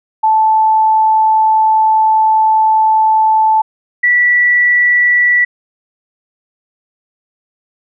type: tone pair in turn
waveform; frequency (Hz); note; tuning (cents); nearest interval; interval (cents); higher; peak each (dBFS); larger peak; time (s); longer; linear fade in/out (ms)
sine; 875 / 1954.7; A5 / B6; -10 / -18; octave + major second; 1392; second; -7; neither; 0.23-3.62 / 4.03-5.45; first; 10
effects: none